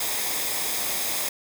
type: noise with comb filter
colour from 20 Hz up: white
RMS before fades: -27 dBFS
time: 0-1.29 s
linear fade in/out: 5 ms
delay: 0.69 ms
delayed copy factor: -0.5
effects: none